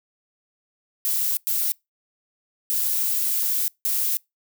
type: noise bursts at uneven times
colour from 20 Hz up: violet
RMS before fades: -23 dBFS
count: 4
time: 1.05-1.37 / 1.47-1.72 / 2.7-3.68 / 3.85-4.17 s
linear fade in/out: 0 ms
effects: noise-tail reverb RT60 0.2 s tail -26 dB re dry